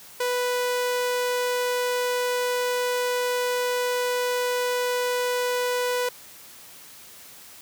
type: tone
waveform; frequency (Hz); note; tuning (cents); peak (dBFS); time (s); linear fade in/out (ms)
sawtooth; 493.9; B4; 0; -19; 0.2-6.09; 5
effects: white hiss -46 dBFS RMS until 7.61 s + high-pass 60 Hz 12 dB/octave